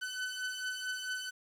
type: beating tone pair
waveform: sawtooth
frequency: 1505 / 1509.5 Hz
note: F#6 / F#6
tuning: +29 / +34 cents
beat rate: 4.5 Hz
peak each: -37 / -34 dBFS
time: 0.01-1.31 s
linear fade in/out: 20 ms
effects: low-pass 10000 Hz 12 dB/octave + 10-bit